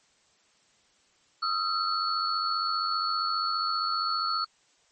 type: tone cluster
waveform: sine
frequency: 1261 / 1356 / 4416 Hz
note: D#6 / E6 / C#8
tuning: +23 / +49 / -7 cents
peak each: -30 dBFS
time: 1.42-4.45 s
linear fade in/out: 10 ms
effects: white hiss -65 dBFS RMS until 4.91 s + MP3 32 kbps